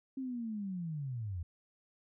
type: linear sweep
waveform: sine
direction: down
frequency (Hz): 270 to 80.5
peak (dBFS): -36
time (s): 0.17-1.43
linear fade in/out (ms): 5
effects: none